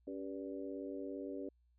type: harmonic tone with a mistuned harmonic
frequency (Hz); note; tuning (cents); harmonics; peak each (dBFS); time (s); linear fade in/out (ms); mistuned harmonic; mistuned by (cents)
97.4; G2; -11; 3 / 4 / 5 / 6; -44 / -46 / -48 / -50; 0.07-1.49; 5; 3; -65
effects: added 60 Hz sine -69 dBFS peak until 1.78 s